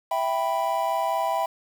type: chord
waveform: triangle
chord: E minor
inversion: none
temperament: equal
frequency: 659.3 / 784 / 987.8 Hz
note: E5 / G5 / B5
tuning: 0 / 0 / 0 cents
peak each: -25 dBFS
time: 0.11-1.46 s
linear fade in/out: 5 ms
effects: 7-bit